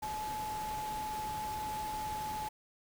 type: tone in noise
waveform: sine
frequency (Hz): 857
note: A5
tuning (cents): -46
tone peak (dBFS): -36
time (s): 0.02-2.49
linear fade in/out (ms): 10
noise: pink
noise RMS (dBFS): -45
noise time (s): 0.02-2.49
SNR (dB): +6
effects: none